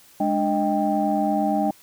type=tone cluster; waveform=sine; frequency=207.8 / 296.5 / 625 / 788 Hz; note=G#3 / D4 / D#5 / G5; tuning=+1 / +17 / +8 / +9 cents; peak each=-24 / -24 / -26 / -23 dBFS; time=0.2-1.71 s; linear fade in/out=5 ms; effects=tanh soft clip ceiling -9 dBFS + white hiss -52 dBFS RMS until 1.82 s